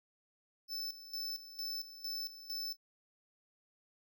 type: tone with tremolo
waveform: square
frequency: 5274 Hz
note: E8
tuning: in tune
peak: -38 dBFS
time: 0.68-2.77 s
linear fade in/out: 50 ms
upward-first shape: square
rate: 2.2 Hz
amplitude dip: 75%
effects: none